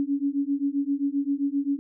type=beating tone pair; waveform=sine; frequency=277.2 / 284.8 Hz; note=C#4 / C#4; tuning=0 / +47 cents; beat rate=7.6 Hz; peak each=-26 dBFS; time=0-1.79 s; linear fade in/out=0 ms; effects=none